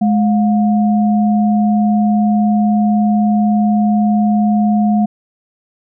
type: tone pair together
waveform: sine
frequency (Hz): 210.9 / 713.1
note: G#3 / F5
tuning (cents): +27 / +36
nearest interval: octave + major sixth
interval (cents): 2109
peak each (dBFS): -10 / -19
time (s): 0.01-5.06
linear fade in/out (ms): 10
effects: none